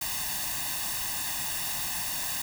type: noise with comb filter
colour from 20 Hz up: white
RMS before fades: -32 dBFS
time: 0.01-2.42 s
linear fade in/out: 5 ms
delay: 1.1 ms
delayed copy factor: +0.85
effects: none